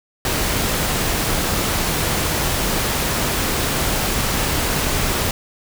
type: noise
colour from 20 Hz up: pink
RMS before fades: -20 dBFS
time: 0.25-5.31 s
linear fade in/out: 2 ms
effects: none